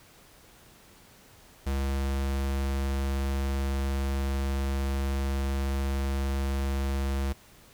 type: tone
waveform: square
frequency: 68.2 Hz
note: C#2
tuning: 28 cents flat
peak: -27 dBFS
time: 1.66-7.33 s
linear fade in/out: 10 ms
effects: pink hiss -55 dBFS RMS until 7.73 s